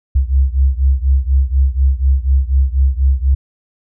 sine beating tone pair, 65.41 / 69.51 Hz, C2 / C#2, 0 / +5 cents, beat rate 4.1 Hz, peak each -12 / -14 dBFS, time 0.15-3.35 s, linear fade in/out 10 ms, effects none

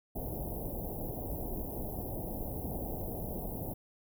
pink band-stop noise, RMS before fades -38 dBFS, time 0.15-3.74 s, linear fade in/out 10 ms, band 790 to 12000 Hz, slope 48 dB/octave, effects none

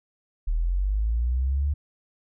sine linear sweep, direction up, 37.5 to 73.8 Hz, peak -21 dBFS, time 0.47-1.74 s, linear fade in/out 10 ms, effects none

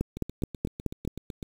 two click trains, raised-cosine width 3 ms, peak -24 / -14 dBFS, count 11 / 6, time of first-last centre 0.17-1.428 / 0.01-1.076 s, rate 7.95 / 4.69 Hz, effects 7-bit

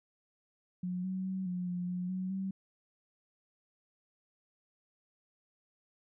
sine tone with pitch steps, 180.6 / 187.6 / 188.8 / 179.7 / 177.9 / 179.8 / 186 / 191.8 Hz, F#3 / F#3 / F#3 / F3 / F3 / F#3 / F#3 / G3, -42 / +24 / +35 / +50 / +32 / -49 / +9 / -37 cents, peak -33 dBFS, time 0.83-2.51 s, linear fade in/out 5 ms, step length 210 ms, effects none

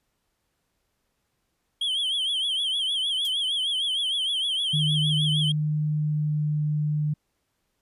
triangle tone with vibrato, 3207 Hz, G7, 39 cents sharp, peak -22 dBFS, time 1.81-5.52 s, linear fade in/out 5 ms, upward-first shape triangle, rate 6.5 Hz, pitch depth 130 cents each way
violet noise with exponential decay, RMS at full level -30 dBFS, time 3.25-3.34 s, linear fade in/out 1 ms, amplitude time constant 19 ms
sine tone with pitch glide, 151.7 to 150.39 Hz, D#3 to D3, -44 to +41 cents, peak -22 dBFS, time 4.73-7.14 s, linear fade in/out 10 ms, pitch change -15 cents, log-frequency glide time 5.86-6.52 s
effects pink hiss -75 dBFS RMS until 7.81 s + resampled to 32000 Hz

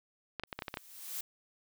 clicks, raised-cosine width 0.3 ms, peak -21 dBFS, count 8, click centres 0.397 / 0.436 / 0.528 / 0.59 / 0.622 / 0.682 / 0.741 / 0.772 s
blue noise with exponential growth, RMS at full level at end -37 dBFS, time 0.47-1.21 s, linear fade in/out 5 ms, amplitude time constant 160 ms
effects none

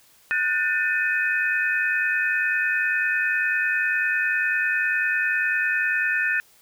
sine tone cluster, 1462 / 1552 / 1790 / 2514 Hz, F#6 / G6 / A6 / D#7, -21 / -18 / +29 / +17 cents, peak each -26 / -29 / -23 / -27 dBFS, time 0.31-6.4 s, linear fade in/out 0 ms, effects white hiss -56 dBFS RMS until 6.61 s

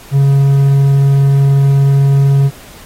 triangle tone, 138.59 Hz, C#3, in tune, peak -4 dBFS, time 0.11-2.51 s, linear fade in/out 50 ms, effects pink hiss -37 dBFS RMS until 2.85 s + AAC 48 kbps

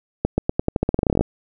accelerating click train, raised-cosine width 2 ms, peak -4 dBFS, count 18, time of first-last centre 0.25-1.21 s, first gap 130 ms, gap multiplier 0.88, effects none

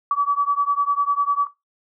sine beating tone pair, 1141 / 1151 Hz, C#6 / D6, +50 / -35 cents, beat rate 10 Hz, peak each -20 dBFS, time 0.11-1.47 s, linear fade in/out 2 ms, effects noise-tail reverb RT60 0.2 s tail -17 dB re dry

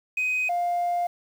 sine tone pair in turn, 2510 / 701.3 Hz, D#7 / F5, +15 / +7 cents, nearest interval octave + minor seventh, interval 2208 cents, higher first, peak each -21 dBFS, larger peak neither, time 0.17-0.49 / 0.49-1.07 s, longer second, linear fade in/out 5 ms, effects tanh soft clip ceiling -19 dBFS + 8-bit

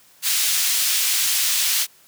pink high-pass noise, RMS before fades -20 dBFS, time 0.22-1.87 s, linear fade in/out 50 ms, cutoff 3300 Hz, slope 12 dB/octave, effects white hiss -53 dBFS RMS until 2.07 s + high-pass 80 Hz 12 dB/octave

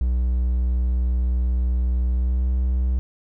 triangle tone with pitch glide, 61.6 to 63.04 Hz, B1 to B1, -4 to +36 cents, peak -16 dBFS, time 0.01-2.99 s, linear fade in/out 0 ms, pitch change +40 cents, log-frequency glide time 2.15-2.46 s, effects none

